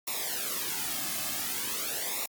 white noise with flanger, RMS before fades -33 dBFS, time 0.07-2.26 s, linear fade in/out 5 ms, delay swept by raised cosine 0.64 to 2.14 ms, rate 0.46 Hz, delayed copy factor -0.8, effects Opus 48 kbps

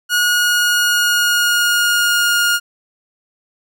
sawtooth tone with pitch glide, 1447 to 1422.1 Hz, F#6 to F6, -39 to +31 cents, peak -9 dBFS, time 0.09-2.6 s, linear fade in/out 50 ms, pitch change -30 cents, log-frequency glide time 0.22-2.4 s, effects none

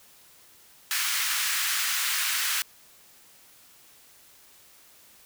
pink high-pass noise, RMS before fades -27 dBFS, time 0.91-2.62 s, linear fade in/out 0 ms, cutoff 1400 Hz, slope 24 dB/octave, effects white hiss -55 dBFS RMS until 5.25 s

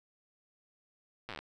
slowing click train, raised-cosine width 0.3 ms, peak -25 dBFS, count 10, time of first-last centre 1.29-1.39 s, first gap 8 ms, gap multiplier 1.08, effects none

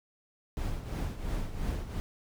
brown noise with tremolo, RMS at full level -31 dBFS, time 0.57-2 s, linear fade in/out 0 ms, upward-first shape triangle, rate 2.9 Hz, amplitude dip 70%, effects none

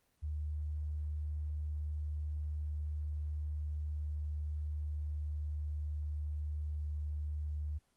sine tone with pitch glide, 75.4 to 74.88 Hz, D2 to D2, +46 to +34 cents, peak -35 dBFS, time 0.22-7.79 s, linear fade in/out 20 ms, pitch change -12 cents, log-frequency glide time 0.64-7.11 s, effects pink hiss -75 dBFS RMS until 7.96 s + Opus 24 kbps

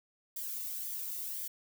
violet noise with flanger, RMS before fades -39 dBFS, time 0.36-1.48 s, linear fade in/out 5 ms, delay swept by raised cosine 0.73 to 1.27 ms, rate 1.9 Hz, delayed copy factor -0.5, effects none

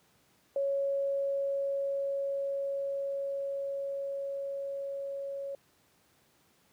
sine tone with level ramp, 554.4 Hz, C#5, in tune, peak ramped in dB -27 to -35 dBFS, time 0.56-5.55 s, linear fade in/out 2 ms, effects pink hiss -67 dBFS RMS until 6.72 s + high-pass 100 Hz 12 dB/octave

